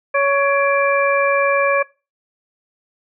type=harmonic tone with a mistuned harmonic; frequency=559 Hz; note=C#5; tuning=14 cents sharp; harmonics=1 / 2 / 3 / 4; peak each=-16 / -19 / -21 / -22 dBFS; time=0.14-1.83 s; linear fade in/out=10 ms; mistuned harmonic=4; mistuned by=+89 cents; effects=noise-tail reverb RT60 0.3 s tail -22 dB re dry